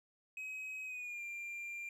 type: tone with pitch glide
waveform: triangle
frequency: 2539 to 2383 Hz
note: D#7 to D7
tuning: +34 to +25 cents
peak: -40 dBFS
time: 0.37-1.89 s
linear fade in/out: 2 ms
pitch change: -109 cents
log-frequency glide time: 0.85-1.22 s
effects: none